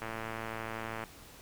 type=click train; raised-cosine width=0.5 ms; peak=-23 dBFS; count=115; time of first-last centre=0.02-1.038 s; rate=112 Hz; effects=pink hiss -53 dBFS RMS until 1.41 s